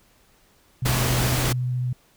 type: tone with vibrato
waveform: sine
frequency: 125.1 Hz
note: B2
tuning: 23 cents sharp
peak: -22 dBFS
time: 0.82-1.93 s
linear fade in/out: 5 ms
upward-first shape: sine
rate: 14 Hz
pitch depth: 11 cents each way
type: noise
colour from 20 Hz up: pink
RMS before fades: -24 dBFS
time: 0.85-1.53 s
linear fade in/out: 10 ms
effects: pink hiss -59 dBFS RMS until 2.16 s